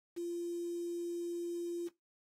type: tone with quantisation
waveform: sine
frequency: 344.6 Hz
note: F4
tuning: 23 cents flat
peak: -36 dBFS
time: 0.16-1.89 s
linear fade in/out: 20 ms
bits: 9
effects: noise-tail reverb RT60 0.2 s tail -20 dB re dry + AAC 48 kbps